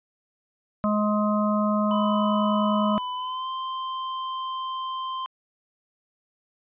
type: harmonic tone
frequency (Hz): 210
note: G#3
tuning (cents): +19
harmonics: 1 / 3 / 5 / 6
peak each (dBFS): -22 / -27 / -29 / -30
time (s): 0.84-2.98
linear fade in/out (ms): 0
type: tone with pitch glide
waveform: square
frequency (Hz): 1000 to 1043.1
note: B5 to C6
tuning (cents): +21 to -6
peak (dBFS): -29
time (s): 1.91-5.26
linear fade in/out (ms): 0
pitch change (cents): +73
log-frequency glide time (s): 3.14-3.49
effects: resampled to 8000 Hz